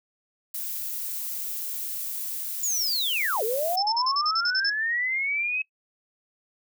violet noise, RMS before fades -32 dBFS, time 0.54-3.76 s, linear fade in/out 5 ms
sine linear two-way sweep, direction down then up, 7040 to 415.3 to 2566 Hz, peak -24 dBFS, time 2.63-5.62 s, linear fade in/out 5 ms, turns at 3.43 s
sine tone bursts, 5274 Hz, E8, in tune, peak -23 dBFS, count 10, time 3.77-4.699 s, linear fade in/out 5 ms, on 56 ms, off 41 ms
effects noise-tail reverb RT60 0.1 s tail -21 dB re dry

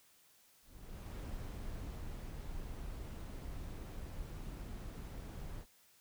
brown noise with ADSR envelope, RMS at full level -43 dBFS, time 0.62-5.66 s, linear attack 550 ms, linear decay 1100 ms, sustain -2 dB, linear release 64 ms, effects white hiss -67 dBFS RMS until 6 s

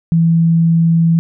sine tone, 165.7 Hz, E3, 9 cents sharp, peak -8 dBFS, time 0.12-1.19 s, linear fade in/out 0 ms, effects none

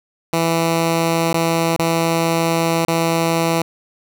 10% pulse tone with dropouts, 165.6 Hz, E3, 8 cents sharp, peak -7 dBFS, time 0.33-3.62 s, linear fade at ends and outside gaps 2 ms, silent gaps 1.33-1.342 / 1.763-1.792 / 2.85-2.881 s, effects none

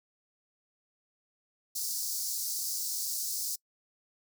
pink high-pass noise, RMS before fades -34 dBFS, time 1.75-3.56 s, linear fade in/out 10 ms, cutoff 4700 Hz, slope 48 dB/octave, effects noise-tail reverb RT60 0.1 s tail -25 dB re dry

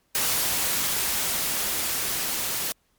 white noise with level ramp, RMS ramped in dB -24 to -28 dBFS, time 0.15-2.72 s, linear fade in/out 0 ms, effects pink hiss -68 dBFS RMS until 2.98 s + MP3 96 kbps

